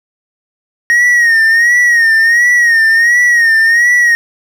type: tone with vibrato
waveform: triangle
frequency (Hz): 1869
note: A#6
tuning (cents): +4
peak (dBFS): -4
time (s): 0.9-4.15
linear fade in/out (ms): 0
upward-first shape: sine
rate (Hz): 1.4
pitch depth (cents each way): 76
effects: 7-bit